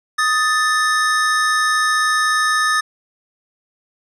square tone pair together, 1248 / 1763.1 Hz, D#6 / A6, +5 / +3 cents, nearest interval tritone, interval 598 cents, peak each -18 dBFS, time 0.18-2.81 s, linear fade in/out 10 ms, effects resampled to 24000 Hz + 9-bit

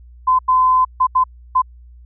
sine tone bursts at uneven times, 1023 Hz, C6, 39 cents flat, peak -10 dBFS, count 5, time 0.27-0.39 / 0.48-0.85 / 1-1.07 / 1.15-1.24 / 1.55-1.62 s, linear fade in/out 10 ms, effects added 60 Hz sine -39 dBFS peak until 2.05 s

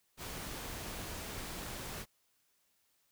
pink noise, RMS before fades -43 dBFS, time 0.17-2.06 s, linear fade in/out 50 ms, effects white hiss -75 dBFS RMS until 3.11 s

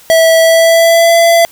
square tone with pitch glide, 653 to 674.1 Hz, E5 to E5, -17 to +39 cents, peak -5 dBFS, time 0.1-1.45 s, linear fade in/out 0 ms, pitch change +56 cents, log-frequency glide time 0.4-1.16 s, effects white hiss -40 dBFS RMS until 1.51 s

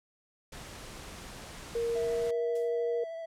pink noise, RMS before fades -45 dBFS, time 0.52-2.31 s, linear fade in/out 5 ms
sine tone with pitch glide, 466.2 to 472.2 Hz, A#4 to A#4, 0 to +22 cents, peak -28 dBFS, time 1.75-3.04 s, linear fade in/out 5 ms, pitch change +22 cents, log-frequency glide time 1.95-2.4 s
triangle tone with vibrato, 659.3 Hz, E5, in tune, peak -35 dBFS, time 1.95-3.26 s, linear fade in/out 10 ms, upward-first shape sine, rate 13 Hz, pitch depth 15 cents each way
blue noise with exponential decay, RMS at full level -48 dBFS, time 2.55-2.83 s, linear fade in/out 5 ms, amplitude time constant 60 ms
effects low-pass 10000 Hz 12 dB/octave

